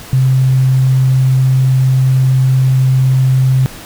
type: tone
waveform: sine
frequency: 130.81 Hz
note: C3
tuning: in tune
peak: -7 dBFS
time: 0.13-3.66 s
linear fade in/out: 0 ms
effects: pink hiss -32 dBFS RMS until 3.85 s